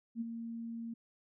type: tone with ADSR envelope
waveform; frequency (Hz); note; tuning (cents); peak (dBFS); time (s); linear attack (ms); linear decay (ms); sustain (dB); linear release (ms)
sine; 230.4; A#3; -20; -32; 0.15-0.94; 59; 22; -7; 8
effects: none